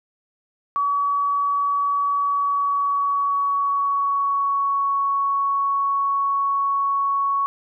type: tone with pitch glide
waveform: sine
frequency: 1136 to 1112 Hz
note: C#6 to C#6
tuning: +42 to +5 cents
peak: -18 dBFS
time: 0.76-7.46 s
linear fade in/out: 0 ms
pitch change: -37 cents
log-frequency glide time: 2.16-4.98 s
effects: none